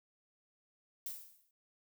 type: noise with exponential decay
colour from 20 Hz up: violet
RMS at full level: -39 dBFS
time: 1.06-1.51 s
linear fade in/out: 2 ms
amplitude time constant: 96 ms
effects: none